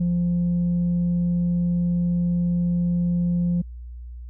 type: tone with vibrato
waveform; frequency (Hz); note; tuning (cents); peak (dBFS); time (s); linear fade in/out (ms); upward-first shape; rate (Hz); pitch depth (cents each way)
sine; 174.61; F3; 0; -17; 0-3.62; 10; sine; 20; 9
effects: tanh soft clip ceiling -17 dBFS + added 60 Hz sine -34 dBFS peak until 4.29 s